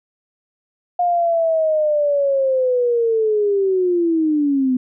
sine linear sweep, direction down, 713 to 250 Hz, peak -14 dBFS, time 0.99-4.77 s, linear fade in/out 5 ms, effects none

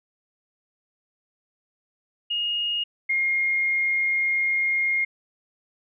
sine tone pair in turn, 2859 / 2134 Hz, F7 / C7, +40 / +34 cents, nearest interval perfect fourth, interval 506 cents, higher first, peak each -23 / -20 dBFS, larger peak second, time 2.3-2.84 / 3.09-5.05 s, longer second, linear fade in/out 10 ms, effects none

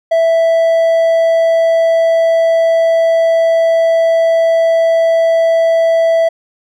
triangle tone, 659.3 Hz, E5, in tune, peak -6 dBFS, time 0.11-6.29 s, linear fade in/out 10 ms, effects none

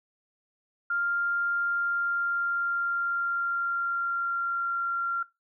sine tone with pitch glide, 1396.9 to 1379.3 Hz, F6 to F6, 0 to -22 cents, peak -25 dBFS, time 0.9-5.23 s, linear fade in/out 5 ms, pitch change -22 cents, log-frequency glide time 1.58-4.82 s, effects noise-tail reverb RT60 0.2 s tail -18 dB re dry

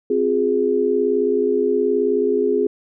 sine chord, F minor, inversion second, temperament equal with one note detuned, 261.6 / 356.4 / 415.3 Hz, C4 / F4 / Ab4, 0 / +35 / 0 cents, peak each -23 / -22 / -17 dBFS, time 0.1-2.67 s, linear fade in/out 5 ms, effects none

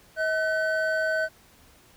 triangle tone pair together, 637 / 1515 Hz, D#5 / F#6, +41 / +40 cents, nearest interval octave + minor third, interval 1499 cents, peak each -24 dBFS, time 0.16-1.29 s, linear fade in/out 50 ms, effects pink hiss -56 dBFS RMS until 1.96 s

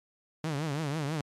sawtooth tone with vibrato, 149.8 Hz, D3, 35 cents sharp, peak -26 dBFS, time 0.44-1.21 s, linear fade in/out 2 ms, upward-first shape triangle, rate 6.1 Hz, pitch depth 180 cents each way, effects low-pass 9000 Hz 12 dB/octave + MP3 96 kbps

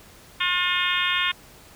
harmonic tone, 357.8 Hz, F4, 42 cents sharp, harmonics 3 / 4 / 5 / 6 / 7 / 8 / 9 / 10, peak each -29 / -29 / -29 / -29 / -29 / -29 / -29 / -29 dBFS, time 0.4-1.32 s, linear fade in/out 10 ms, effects pink hiss -49 dBFS RMS until 1.75 s

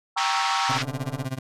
sine chord, G diminished seventh, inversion none, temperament equal, 784 / 932.3 / 1108.7 / 1318.5 Hz, G5 / Bb5 / Db6 / Fb6, 0 / 0 / 0 / 0 cents, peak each -28 / -28 / -30 / -29 dBFS, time 0.16-0.78 s, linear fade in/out 10 ms
pink band-pass noise, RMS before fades -28 dBFS, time 0.17-0.83 s, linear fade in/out 10 ms, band 1100 to 5800 Hz, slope 24 dB/octave
30% pulse tone with tremolo, 131.2 Hz, C3, 5 cents sharp, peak -22 dBFS, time 0.69-1.39 s, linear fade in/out 5 ms, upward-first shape sine, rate 16 Hz, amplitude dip 95%
click train, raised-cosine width 1 ms, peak -27 dBFS, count 79, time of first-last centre 0.71-1.244 s, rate 146 Hz
effects resampled to 32000 Hz

